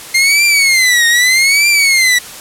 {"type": "tone with vibrato", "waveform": "sawtooth", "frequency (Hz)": 2100, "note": "C7", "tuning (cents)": 6, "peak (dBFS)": -4, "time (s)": [0.14, 2.19], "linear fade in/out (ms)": 10, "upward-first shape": "triangle", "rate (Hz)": 0.81, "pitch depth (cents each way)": 220, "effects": ["white hiss -30 dBFS RMS until 2.4 s", "low-pass 12000 Hz 12 dB/octave"]}